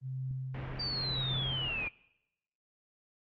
sine tone with tremolo, 130.81 Hz, C3, in tune, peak -33 dBFS, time 0.01-1.7 s, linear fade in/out 50 ms, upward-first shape triangle, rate 0.93 Hz, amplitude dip 70%
click, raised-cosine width 5 ms, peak -36 dBFS, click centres 0.311 s
pink low-pass noise, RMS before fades -43 dBFS, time 0.54-1.88 s, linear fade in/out 5 ms, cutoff 2600 Hz, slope 24 dB/octave
sine linear sweep, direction down, 4699 to 2371 Hz, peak -33 dBFS, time 0.79-1.89 s, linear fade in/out 10 ms
effects noise-tail reverb RT60 0.9 s tail -23 dB re dry + Opus 24 kbps

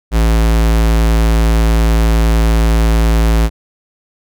square tone, 55.6 Hz, A1, 19 cents sharp, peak -9 dBFS, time 0.11-3.5 s, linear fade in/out 50 ms, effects none

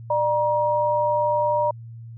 sine tone pair together, 598 / 949.3 Hz, D5 / A#5, +31 / +31 cents, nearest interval minor sixth, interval 800 cents, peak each -21 dBFS, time 0.1-1.71 s, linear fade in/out 5 ms, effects added 115 Hz sine -36 dBFS peak until 2.17 s

